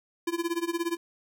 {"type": "tone with tremolo", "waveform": "square", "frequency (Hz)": 339.1, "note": "E4", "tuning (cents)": 49, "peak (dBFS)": -25, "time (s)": [0.27, 0.97], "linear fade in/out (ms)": 5, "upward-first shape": "sine", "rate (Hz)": 17, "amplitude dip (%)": 90, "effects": []}